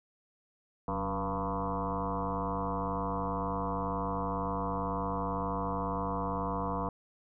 sine tone with frequency modulation, 587.3 Hz, D5, in tune, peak -30 dBFS, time 0.88-6.89 s, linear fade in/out 2 ms, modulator 102 Hz, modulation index 5.4, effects none

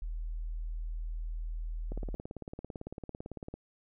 sine tone, 40.02 Hz, D#1, 50 cents sharp, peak -34 dBFS, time 0.02-2.15 s, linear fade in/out 0 ms
click train, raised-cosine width 2 ms, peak -27 dBFS, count 30, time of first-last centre 1.92-3.54 s, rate 17.9 Hz
effects none

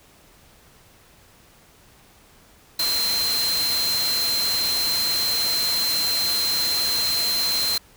sine tone in noise, 4125 Hz, C8, 25 cents flat, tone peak -21 dBFS, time 2.79-7.78 s, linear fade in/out 5 ms, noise white, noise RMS -27 dBFS, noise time 2.79-7.78 s, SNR +3 dB, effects pink hiss -53 dBFS RMS until 7.96 s

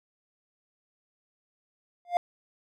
triangle tone with exponential growth, 702 Hz, F5, 9 cents sharp, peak -15 dBFS, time 2.05-2.17 s, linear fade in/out 1 ms, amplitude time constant 24 ms, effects none

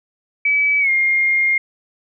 sine tone with pitch glide, 2291 to 2125 Hz, D7 to C7, -44 to +26 cents, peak -13 dBFS, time 0.45-1.58 s, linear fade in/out 5 ms, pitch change -130 cents, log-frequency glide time 0.8-0.9 s, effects none

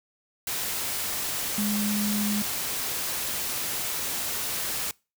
sine tone in noise, 207.7 Hz, G#3, in tune, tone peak -25 dBFS, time 1.58-2.42 s, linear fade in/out 2 ms, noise white, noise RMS -30 dBFS, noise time 0.47-4.91 s, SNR +2 dB, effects noise-tail reverb RT60 0.3 s tail -25 dB re dry

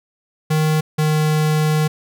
square tone pair in turn, 155.3 / 154.05 Hz, D#3 / D#3, -3 / -17 cents, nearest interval unison, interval 14 cents, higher first, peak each -15 dBFS, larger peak neither, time 0.5-0.81 / 0.98-1.88 s, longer second, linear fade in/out 10 ms, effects none

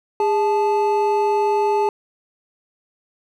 triangle tone pair together, 409.2 / 868.9 Hz, G#4 / A5, -26 / -22 cents, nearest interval octave + minor second, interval 1304 cents, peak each -16 / -17 dBFS, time 0.2-1.89 s, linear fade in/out 2 ms, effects none

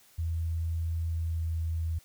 sine tone with pitch glide, 82.41 to 81.65 Hz, E2 to E2, 0 to -16 cents, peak -28 dBFS, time 0.18-1.99 s, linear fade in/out 10 ms, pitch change -16 cents, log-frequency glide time 1.07-1.69 s, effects white hiss -60 dBFS RMS until 2.04 s

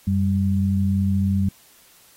sine tone pair together, 92.41 / 195.7 Hz, F#2 / G3, -2 / -3 cents, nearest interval octave + minor second, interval 1299 cents, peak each -20 / -20 dBFS, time 0.07-1.49 s, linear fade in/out 5 ms, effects white hiss -53 dBFS RMS until 2.16 s + AAC 48 kbps

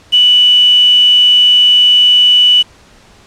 sine tone with quantisation, 2960 Hz, F#7, in tune, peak -4 dBFS, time 0.12-2.63 s, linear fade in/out 20 ms, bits 4, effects pink hiss -43 dBFS RMS until 3.26 s + low-pass 7000 Hz 12 dB/octave

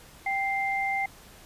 sine tone pair together, 784 / 2093 Hz, G5 / C7, 0 / 0 cents, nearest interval octave + perfect fourth, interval 1700 cents, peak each -28 dBFS, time 0.26-1.06 s, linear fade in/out 5 ms, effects pink hiss -51 dBFS RMS until 1.45 s + resampled to 32000 Hz

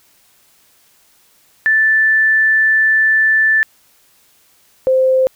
sine tone pair in turn, 1760 / 521 Hz, A6 / C5, 0 / -7 cents, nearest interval octave + major sixth, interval 2107 cents, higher first, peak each -9 dBFS, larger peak neither, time 1.66-3.63 / 4.87-5.27 s, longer first, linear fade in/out 0 ms, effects white hiss -53 dBFS RMS until 5.35 s

